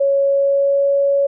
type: tone with pitch glide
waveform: sine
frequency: 554.4 to 559.2 Hz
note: C#5 to C#5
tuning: 0 to +15 cents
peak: -12 dBFS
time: 0-1.27 s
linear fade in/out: 10 ms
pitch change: +15 cents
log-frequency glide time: 0.22-0.88 s
effects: none